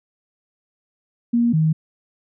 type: tone pair in turn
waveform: sine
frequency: 236.3 / 157.71 Hz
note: A#3 / D#3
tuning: +24 / +24 cents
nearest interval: perfect fifth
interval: 700 cents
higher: first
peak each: -14 dBFS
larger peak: neither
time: 1.33-1.53 / 1.53-1.73 s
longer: neither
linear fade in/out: 10 ms
effects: none